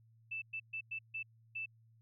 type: tone bursts at uneven times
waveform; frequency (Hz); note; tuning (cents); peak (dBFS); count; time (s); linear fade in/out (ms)
sine; 2645; E7; +5; -38; 6; 0.31-0.42 / 0.53-0.6 / 0.73-0.81 / 0.91-0.99 / 1.14-1.23 / 1.55-1.66; 10
effects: added 113 Hz sine -63 dBFS peak until 2.01 s